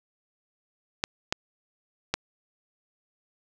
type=clicks; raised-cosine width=0.2 ms; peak=-7 dBFS; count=3; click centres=1.039 / 1.325 / 2.14 s; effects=none